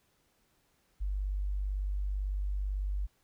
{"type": "tone", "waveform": "sine", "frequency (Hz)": 49, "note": "G1", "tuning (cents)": 0, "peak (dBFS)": -30, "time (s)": [1, 3.07], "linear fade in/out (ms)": 20, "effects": ["pink hiss -72 dBFS RMS until 3.23 s"]}